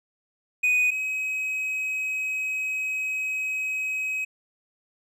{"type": "tone pair in turn", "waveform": "triangle", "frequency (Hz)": [2489, 2540], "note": ["D#7", "D#7"], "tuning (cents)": [0, 35], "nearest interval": "unison", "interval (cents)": 35, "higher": "second", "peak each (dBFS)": [-17, -24], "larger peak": "first", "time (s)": [[0.63, 0.91], [0.91, 4.25]], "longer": "second", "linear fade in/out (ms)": 10, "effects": []}